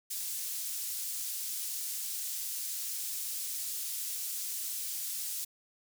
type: high-pass noise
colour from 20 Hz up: pink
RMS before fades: -37 dBFS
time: 0.1-5.45 s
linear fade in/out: 10 ms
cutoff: 6900 Hz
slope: 12 dB/octave
effects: none